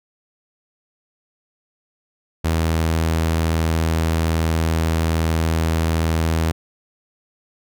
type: tone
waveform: sawtooth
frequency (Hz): 81.2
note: E2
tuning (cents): -26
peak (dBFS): -13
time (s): 2.44-6.52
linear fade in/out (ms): 10
effects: none